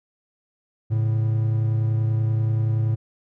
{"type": "tone pair together", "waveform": "triangle", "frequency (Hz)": [110, 140.46], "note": ["A2", "C#3"], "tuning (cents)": [0, 23], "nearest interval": "major third", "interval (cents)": 423, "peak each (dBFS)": [-17, -27], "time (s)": [0.9, 2.96], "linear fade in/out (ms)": 20, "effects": []}